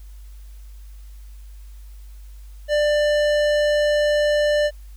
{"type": "tone with tanh clipping", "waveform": "sine", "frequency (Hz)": 593, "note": "D5", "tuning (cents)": 17, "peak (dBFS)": -18, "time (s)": [2.68, 4.71], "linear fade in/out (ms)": 50, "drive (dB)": 17, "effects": ["added 50 Hz sine -37 dBFS peak until 4.96 s", "white hiss -57 dBFS RMS until 4.96 s"]}